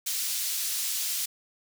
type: high-pass noise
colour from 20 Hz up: pink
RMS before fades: -30 dBFS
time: 0.06-1.26 s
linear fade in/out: 10 ms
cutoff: 4600 Hz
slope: 12 dB/octave
effects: none